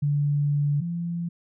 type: tone pair in turn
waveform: sine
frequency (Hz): 145 / 170.79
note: D3 / F3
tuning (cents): -22 / -38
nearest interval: minor third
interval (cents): 284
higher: second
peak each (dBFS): -20 / -26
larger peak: first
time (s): 0.02-0.81 / 0.81-1.29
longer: first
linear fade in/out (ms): 10
effects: none

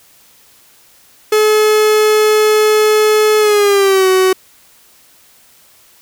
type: tone with pitch glide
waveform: 45% pulse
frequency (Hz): 428.3 to 375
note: A4 to F#4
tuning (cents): -47 to +23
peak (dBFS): -8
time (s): 1.32-4.33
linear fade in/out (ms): 5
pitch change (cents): -230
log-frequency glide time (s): 3.39-4.08
effects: white hiss -47 dBFS RMS until 6.01 s

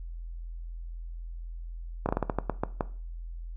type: slowing click train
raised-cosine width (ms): 1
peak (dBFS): -12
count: 10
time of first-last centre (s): 2.06-2.808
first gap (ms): 29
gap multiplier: 1.25
effects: noise-tail reverb RT60 0.4 s tail -17 dB re dry + added 42 Hz sine -36 dBFS peak until 3.56 s

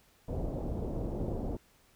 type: low-pass noise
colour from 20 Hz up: pink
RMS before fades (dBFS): -35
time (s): 0.28-1.57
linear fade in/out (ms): 5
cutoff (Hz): 640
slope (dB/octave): 24
effects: pink hiss -65 dBFS RMS until 1.95 s

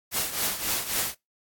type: noise with tremolo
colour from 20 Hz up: white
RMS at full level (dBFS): -25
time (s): 0.11-1.15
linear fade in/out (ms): 50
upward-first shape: triangle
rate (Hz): 3.7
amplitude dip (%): 75
effects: noise-tail reverb RT60 0.2 s tail -25 dB re dry + AAC 64 kbps

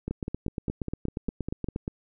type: two click trains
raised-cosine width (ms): 3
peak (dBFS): -18 / -17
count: 9 / 16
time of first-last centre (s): 0.08-1.686 / 0.11-1.879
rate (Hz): 4.98 / 8.48
effects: none

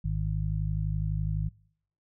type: harmonic tone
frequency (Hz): 51.91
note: G#1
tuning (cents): 0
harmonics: 1 / 2 / 3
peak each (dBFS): -30 / -32 / -31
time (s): 0.04-1.49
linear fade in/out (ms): 10
effects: noise-tail reverb RT60 0.7 s tail -26 dB re dry

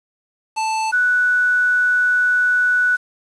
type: tone pair in turn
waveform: square / sine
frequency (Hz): 880 / 1480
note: A5 / F#6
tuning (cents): 0 / 0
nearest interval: major sixth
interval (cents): 900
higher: second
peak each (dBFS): -19 / -13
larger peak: second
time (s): 0.56-0.92 / 0.92-2.97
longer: second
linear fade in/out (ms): 20
effects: resampled to 22050 Hz + 7-bit

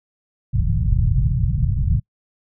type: low-pass noise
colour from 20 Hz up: white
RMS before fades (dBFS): -18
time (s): 0.53-2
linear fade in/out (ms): 10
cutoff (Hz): 150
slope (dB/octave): 48
effects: noise-tail reverb RT60 0.1 s tail -26 dB re dry

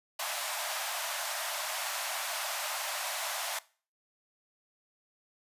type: high-pass noise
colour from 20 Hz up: pink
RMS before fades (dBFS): -35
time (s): 0.19-3.59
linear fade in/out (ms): 5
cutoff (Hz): 590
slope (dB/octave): 96
effects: noise-tail reverb RT60 0.4 s tail -20 dB re dry + resampled to 32000 Hz

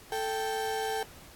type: tone pair together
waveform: 35% pulse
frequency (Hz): 440 / 784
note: A4 / G5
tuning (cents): 0 / 0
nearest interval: minor seventh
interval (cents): 1000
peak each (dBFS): -31 / -31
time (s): 0.12-1.03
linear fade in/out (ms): 2
effects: pink hiss -52 dBFS RMS until 1.35 s + AAC 64 kbps

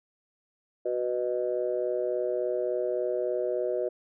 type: chord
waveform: sine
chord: B major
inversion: second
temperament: just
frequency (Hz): 370.4 / 493.9 / 617.4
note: F#4 / B4 / D#5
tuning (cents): +2 / 0 / -14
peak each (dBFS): -30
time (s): 0.85-3.89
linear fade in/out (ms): 10
effects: tanh soft clip ceiling -16 dBFS

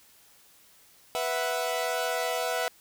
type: chord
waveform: sawtooth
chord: B suspended fourth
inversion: none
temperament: equal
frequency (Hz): 493.9 / 659.3 / 740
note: B4 / E5 / F#5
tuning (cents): 0 / 0 / 0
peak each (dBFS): -28 / -27 / -29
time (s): 1.15-2.68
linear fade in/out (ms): 0
effects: white hiss -58 dBFS RMS until 2.8 s

